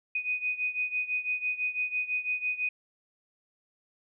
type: beating tone pair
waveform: sine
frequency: 2489 / 2495 Hz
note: D#7 / D#7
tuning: 0 / +4 cents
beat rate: 6 Hz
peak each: -30 / -33 dBFS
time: 0.15-2.69 s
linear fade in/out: 5 ms
effects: none

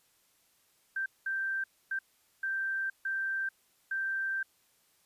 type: tone bursts at uneven times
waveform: sine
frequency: 1568 Hz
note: G6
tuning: in tune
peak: -30 dBFS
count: 6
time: 0.96-1.06 / 1.26-1.64 / 1.91-1.99 / 2.43-2.9 / 3.05-3.49 / 3.91-4.43 s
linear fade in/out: 5 ms
effects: white hiss -69 dBFS RMS until 5.05 s + resampled to 32000 Hz

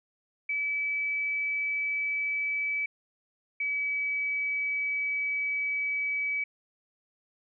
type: tone pair in turn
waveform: sine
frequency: 2297 / 2285 Hz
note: D7 / D7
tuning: -39 / -48 cents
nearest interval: unison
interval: 9 cents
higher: first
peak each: -27 dBFS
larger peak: neither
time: 0.49-2.86 / 3.6-6.44 s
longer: second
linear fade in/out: 5 ms
effects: none

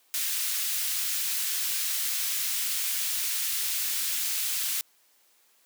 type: high-pass noise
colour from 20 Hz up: white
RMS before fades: -29 dBFS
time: 0.14-4.81 s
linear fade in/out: 0 ms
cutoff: 2100 Hz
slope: 12 dB/octave
effects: white hiss -64 dBFS RMS until 5.65 s + high-pass 300 Hz 12 dB/octave

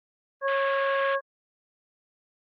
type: harmonic tone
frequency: 548 Hz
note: C#5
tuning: 20 cents flat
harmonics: 1 / 2 / 3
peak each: -25 / -28 / -30 dBFS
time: 0.41-1.21 s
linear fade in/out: 50 ms
type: band-pass noise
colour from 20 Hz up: pink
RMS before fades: -38 dBFS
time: 0.48-1.15 s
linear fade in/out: 0 ms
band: 1300 to 3400 Hz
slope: 48 dB/octave
effects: Opus 24 kbps

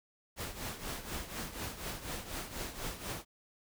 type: noise with tremolo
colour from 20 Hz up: pink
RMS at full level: -38 dBFS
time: 0.36-3.25 s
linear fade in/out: 50 ms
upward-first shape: triangle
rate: 4.1 Hz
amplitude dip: 75%
effects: none

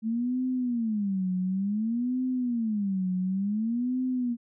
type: tone with vibrato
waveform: sine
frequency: 216.9 Hz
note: A3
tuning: 25 cents flat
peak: -25 dBFS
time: 0.02-4.37 s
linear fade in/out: 50 ms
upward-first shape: sine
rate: 0.56 Hz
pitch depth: 290 cents each way
effects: none

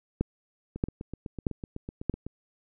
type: two click trains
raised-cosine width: 3 ms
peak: -12 / -23 dBFS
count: 4 / 13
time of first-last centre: 0.21-2.097 / 0.76-2.266 s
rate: 1.59 / 7.97 Hz
effects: none

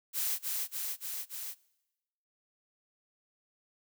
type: noise with echo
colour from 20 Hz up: blue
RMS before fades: -32 dBFS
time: 0.13-0.39 s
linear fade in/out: 50 ms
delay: 290 ms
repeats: 4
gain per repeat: -2 dB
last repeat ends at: 1.55 s
effects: noise-tail reverb RT60 1.0 s tail -23 dB re dry

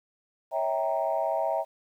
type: chord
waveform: sine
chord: C# diminished seventh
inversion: none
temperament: equal with one note detuned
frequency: 554.4 / 650.6 / 784 / 932.3 Hz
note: C#5 / E5 / G5 / Bb5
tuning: 0 / -23 / 0 / 0 cents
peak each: -32 / -27 / -31 / -32 dBFS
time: 0.51-1.65 s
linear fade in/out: 50 ms
effects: tanh soft clip ceiling -15 dBFS + 10-bit

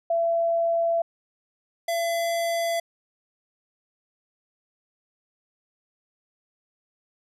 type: tone pair in turn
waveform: sine / square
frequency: 672 / 675.1 Hz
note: E5 / E5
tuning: +33 / +41 cents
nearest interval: unison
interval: 8 cents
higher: second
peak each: -20 / -24 dBFS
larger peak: first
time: 0.1-1.02 / 1.88-2.8 s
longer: neither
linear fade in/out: 5 ms
effects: resampled to 32000 Hz

